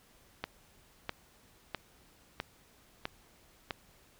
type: click train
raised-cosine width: 0.3 ms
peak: -18 dBFS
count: 6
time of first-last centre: 0.44-3.708 s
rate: 1.53 Hz
effects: pink hiss -63 dBFS RMS until 4.19 s